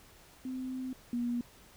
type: tone pair in turn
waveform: sine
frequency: 258 / 240.3 Hz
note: C4 / B3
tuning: -24 / -47 cents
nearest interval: minor second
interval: 123 cents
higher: first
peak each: -35 / -30 dBFS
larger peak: second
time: 0.45-0.93 / 1.13-1.41 s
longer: first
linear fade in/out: 2 ms
effects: pink hiss -58 dBFS RMS until 1.76 s